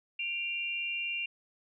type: tone pair together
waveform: sine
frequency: 2384 / 2778 Hz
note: D7 / F7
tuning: +25 / -10 cents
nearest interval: minor third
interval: 265 cents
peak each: -37 / -33 dBFS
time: 0.19-1.26 s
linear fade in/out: 5 ms
effects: none